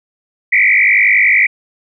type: tone with frequency modulation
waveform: sine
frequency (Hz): 2153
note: C7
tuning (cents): +49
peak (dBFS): -7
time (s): 0.52-1.47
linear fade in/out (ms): 10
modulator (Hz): 50.8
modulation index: 4.2
effects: none